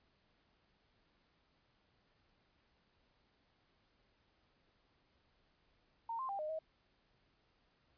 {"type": "tone with pitch steps", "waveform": "sine", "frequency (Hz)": [917, 1050, 793, 613, 635], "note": ["A#5", "C6", "G5", "D#5", "D#5"], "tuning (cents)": [-29, 6, 20, -26, 35], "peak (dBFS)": -38, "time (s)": [6.09, 6.59], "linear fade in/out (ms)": 5, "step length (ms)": 100, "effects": ["pink hiss -75 dBFS RMS until 7.97 s", "resampled to 11025 Hz"]}